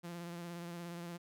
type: tone with vibrato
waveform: sawtooth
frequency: 172 Hz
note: F3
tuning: 26 cents flat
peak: -39 dBFS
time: 0.03-1.18 s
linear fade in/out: 20 ms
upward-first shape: sine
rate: 17 Hz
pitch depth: 28 cents each way
effects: none